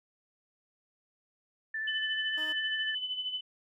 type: tone with vibrato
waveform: sine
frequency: 1760 Hz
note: A6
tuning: in tune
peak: -32 dBFS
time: 1.74-2.95 s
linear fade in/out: 5 ms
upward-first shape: sine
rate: 14 Hz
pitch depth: 14 cents each way
type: tone with tremolo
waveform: sine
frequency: 3011 Hz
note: F#7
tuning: 30 cents sharp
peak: -30 dBFS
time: 1.87-3.41 s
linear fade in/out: 10 ms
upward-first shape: sine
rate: 13 Hz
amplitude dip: 60%
type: tone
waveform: 15% pulse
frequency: 311.1 Hz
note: D#4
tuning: in tune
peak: -38 dBFS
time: 2.37-2.53 s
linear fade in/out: 10 ms
effects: none